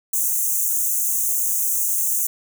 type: high-pass noise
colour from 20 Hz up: white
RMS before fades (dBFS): -21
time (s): 0.13-2.27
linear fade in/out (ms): 5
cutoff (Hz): 6100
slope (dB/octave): 96
effects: none